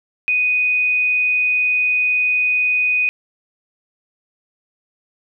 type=tone; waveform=sine; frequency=2489 Hz; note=D#7; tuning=in tune; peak=-14 dBFS; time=0.28-3.09 s; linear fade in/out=0 ms; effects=none